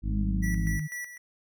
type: harmonic tone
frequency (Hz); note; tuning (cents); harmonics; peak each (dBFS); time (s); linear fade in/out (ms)
51.91; G#1; 0; 1 / 2 / 3 / 4 / 5 / 6; -27 / -33 / -38 / -37 / -43 / -42; 0.02-0.81; 50
type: linear sweep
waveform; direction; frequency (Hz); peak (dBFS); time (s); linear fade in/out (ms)
sine; down; 207.7 to 150.2; -29; 0.09-0.88; 20
type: tone with tremolo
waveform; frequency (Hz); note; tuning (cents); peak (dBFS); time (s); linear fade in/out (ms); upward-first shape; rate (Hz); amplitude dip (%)
square; 1952; B6; -21; -34; 0.42-1.18; 20; square; 4; 65
effects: none